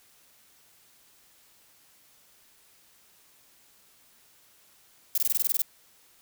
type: noise bursts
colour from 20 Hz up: violet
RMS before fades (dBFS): -24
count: 10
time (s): 5.15-5.619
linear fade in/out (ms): 2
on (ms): 28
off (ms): 21
effects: white hiss -60 dBFS RMS until 6.21 s